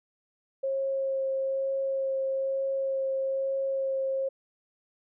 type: tone with vibrato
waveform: sine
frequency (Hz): 538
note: C5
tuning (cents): +48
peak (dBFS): -26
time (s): 0.63-4.29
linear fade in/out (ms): 10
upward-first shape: sine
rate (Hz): 1.1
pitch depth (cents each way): 10
effects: none